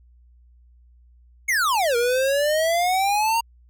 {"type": "exponential two-way sweep", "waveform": "square", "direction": "down then up", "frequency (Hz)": [2245, 466.2, 936], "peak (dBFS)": -19, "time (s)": [1.48, 3.41], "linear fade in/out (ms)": 10, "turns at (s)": 1.96, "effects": ["added 60 Hz sine -50 dBFS peak until 3.69 s"]}